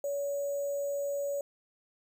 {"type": "tone with sample-and-hold", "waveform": "sine", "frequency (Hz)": 566, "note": "C#5", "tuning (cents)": 36, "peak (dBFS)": -30, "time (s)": [0.04, 1.41], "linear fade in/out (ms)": 2, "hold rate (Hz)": 7350, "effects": []}